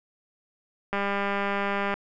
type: click train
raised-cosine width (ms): 0.5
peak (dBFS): -13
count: 203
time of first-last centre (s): 0.93-1.94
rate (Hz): 200
effects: none